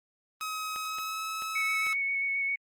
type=tone with pitch glide; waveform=sawtooth; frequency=1271 to 1292.5 Hz; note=D#6 to E6; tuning=+36 to -34 cents; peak=-29 dBFS; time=0.41-1.93 s; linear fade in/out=0 ms; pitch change=+30 cents; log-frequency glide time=0.77-1.24 s
type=clicks; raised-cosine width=0.3 ms; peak=-27 dBFS; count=4; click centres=0.761 / 0.985 / 1.422 / 1.867 s
type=tone with vibrato; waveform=sine; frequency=2217 Hz; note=C#7; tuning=in tune; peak=-27 dBFS; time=1.55-2.56 s; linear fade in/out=10 ms; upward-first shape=square; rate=7.5 Hz; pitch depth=10 cents each way
effects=Opus 24 kbps